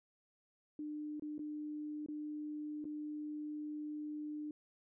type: tone with dropouts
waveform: sine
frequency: 300.4 Hz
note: D4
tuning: 39 cents sharp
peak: -40 dBFS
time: 0.79-4.51 s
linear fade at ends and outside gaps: 2 ms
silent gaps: 1.197-1.222 / 1.381-1.392 / 2.062-2.085 / 2.843-2.852 s
effects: none